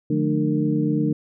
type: tone cluster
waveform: sine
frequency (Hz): 149.1 / 177.7 / 217.4 / 300.5 / 459.8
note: D3 / F3 / A3 / D4 / A#4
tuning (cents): +27 / +30 / -21 / +40 / -24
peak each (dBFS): -24 / -27 / -25 / -22 / -30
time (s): 0.1-1.13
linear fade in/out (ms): 5
effects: none